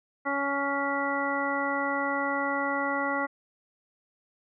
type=harmonic tone; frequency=280 Hz; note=C#4; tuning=18 cents sharp; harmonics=1 / 2 / 3 / 4 / 5 / 7; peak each=-33 / -33 / -33 / -33 / -33 / -33 dBFS; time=0.25-3.27 s; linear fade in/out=20 ms; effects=none